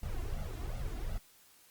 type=noise with flanger; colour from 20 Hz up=brown; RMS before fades=-37 dBFS; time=0.03-1.18 s; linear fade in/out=2 ms; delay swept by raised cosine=1.4 to 2.9 ms; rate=2.7 Hz; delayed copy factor=+0.9; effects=white hiss -62 dBFS RMS until 1.7 s + Opus 48 kbps